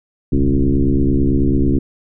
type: tone with frequency modulation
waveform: sine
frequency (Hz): 130.7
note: C3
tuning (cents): -1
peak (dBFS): -11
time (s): 0.32-1.79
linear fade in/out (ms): 5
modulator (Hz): 69.1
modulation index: 3.1
effects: none